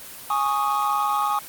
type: chord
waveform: triangle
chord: Ab suspended fourth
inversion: none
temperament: equal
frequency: 830.6 / 1108.7 / 1244.5 Hz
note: Ab5 / Db6 / Eb6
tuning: 0 / 0 / 0 cents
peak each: -22 dBFS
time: 0.3-1.39 s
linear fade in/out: 2 ms
effects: white hiss -39 dBFS RMS until 1.48 s + Opus 24 kbps